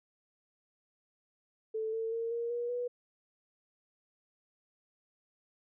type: tone with pitch steps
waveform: sine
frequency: 440 / 449.2 / 458.7 / 468.3 / 478.2 / 488.2 Hz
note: A4 / A4 / A#4 / A#4 / A#4 / B4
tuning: 0 / +36 / -28 / +8 / +44 / -20 cents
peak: -32 dBFS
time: 1.74-2.88 s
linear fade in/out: 10 ms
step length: 190 ms
effects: none